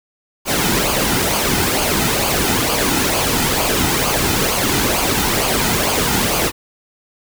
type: noise with flanger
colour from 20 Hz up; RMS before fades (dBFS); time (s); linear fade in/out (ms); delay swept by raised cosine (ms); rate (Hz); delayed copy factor
pink; -17; 0.45-6.52; 50; 0.53 to 1.83; 2.2; -0.55
effects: none